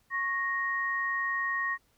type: tone pair together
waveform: sine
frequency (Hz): 1100 / 1870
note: C#6 / A#6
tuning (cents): -14 / +5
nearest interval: major sixth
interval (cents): 919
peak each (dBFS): -33 / -29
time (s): 0.1-1.78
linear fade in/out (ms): 50
effects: pink hiss -69 dBFS RMS until 1.97 s